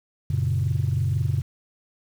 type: chord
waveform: sine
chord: F# major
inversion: none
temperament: equal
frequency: 92.5 / 116.54 / 138.59 Hz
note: F#2 / A#2 / C#3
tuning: 0 / 0 / 0 cents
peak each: -24 dBFS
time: 0.3-1.42 s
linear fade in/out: 5 ms
effects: tanh soft clip ceiling -14 dBFS + 8-bit